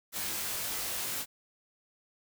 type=noise with comb filter; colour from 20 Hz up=white; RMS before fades=-35 dBFS; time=0.12-1.26 s; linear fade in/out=50 ms; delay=20 ms; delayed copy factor=+0.7; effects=none